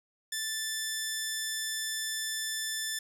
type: tone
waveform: 10% pulse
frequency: 1760 Hz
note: A6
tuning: in tune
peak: -23 dBFS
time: 0.32-2.99 s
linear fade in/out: 5 ms
effects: none